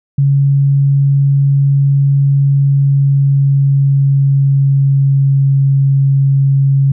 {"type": "tone with pitch glide", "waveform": "sine", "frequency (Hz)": [139.3, 137.3], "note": ["C#3", "C#3"], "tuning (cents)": [9, -16], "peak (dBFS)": -7, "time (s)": [0.18, 6.92], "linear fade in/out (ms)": 5, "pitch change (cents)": -25, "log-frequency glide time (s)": [2.53, 5.59], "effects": []}